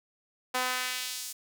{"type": "tone with high-pass filter sweep", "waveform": "sawtooth", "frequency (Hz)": 253.1, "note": "B3", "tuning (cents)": 43, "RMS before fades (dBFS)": -33, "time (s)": [0.54, 1.33], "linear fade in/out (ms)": 10, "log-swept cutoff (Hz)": [750, 7300], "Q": 0.92, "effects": []}